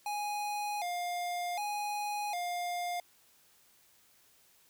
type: tone with vibrato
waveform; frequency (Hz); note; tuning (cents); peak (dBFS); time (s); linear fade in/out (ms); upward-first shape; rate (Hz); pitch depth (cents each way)
square; 765; G5; -42; -34; 0.06-3; 2; square; 0.66; 140
effects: white hiss -65 dBFS RMS until 4.69 s